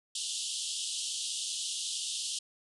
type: band-pass noise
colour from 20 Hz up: pink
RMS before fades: -36 dBFS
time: 0.15-2.39 s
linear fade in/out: 5 ms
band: 2900 to 10000 Hz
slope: 96 dB/octave
effects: none